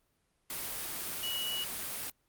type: tone in noise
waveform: sine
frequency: 2926 Hz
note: F#7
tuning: 20 cents flat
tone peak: -34 dBFS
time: 1.23-1.64 s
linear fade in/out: 2 ms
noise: white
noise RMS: -38 dBFS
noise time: 0.5-2.1 s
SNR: +1 dB
effects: pink hiss -75 dBFS RMS until 2.28 s + Opus 32 kbps